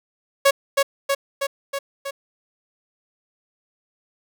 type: tone with echo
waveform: sawtooth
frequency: 554.4 Hz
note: C#5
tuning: in tune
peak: -8 dBFS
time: 0.45-0.51 s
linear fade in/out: 10 ms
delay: 320 ms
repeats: 5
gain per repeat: -3 dB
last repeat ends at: 2.11 s
effects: none